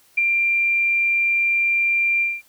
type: tone with ADSR envelope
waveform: sine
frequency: 2376 Hz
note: D7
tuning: 20 cents sharp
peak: -13 dBFS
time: 0.17-2.42 s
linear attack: 12 ms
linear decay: 13 ms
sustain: -3 dB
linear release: 210 ms
effects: white hiss -56 dBFS RMS until 2.48 s